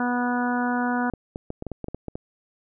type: harmonic tone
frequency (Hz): 245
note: B3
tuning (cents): -14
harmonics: 1 / 2 / 3 / 4 / 5 / 6 / 7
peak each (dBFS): -24 / -34 / -29 / -31 / -36 / -30 / -40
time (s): 0-1.1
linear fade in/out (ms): 2
type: clicks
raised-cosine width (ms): 2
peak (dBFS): -18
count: 11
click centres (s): 1.137 / 1.359 / 1.504 / 1.624 / 1.667 / 1.717 / 1.843 / 1.884 / 1.946 / 2.083 / 2.155
effects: none